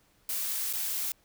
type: noise with dropouts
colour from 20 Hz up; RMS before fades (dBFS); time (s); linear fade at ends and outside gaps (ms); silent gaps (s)
blue; -32; 0.29-1.12; 2; 0.729-0.734
effects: pink hiss -66 dBFS RMS until 1.24 s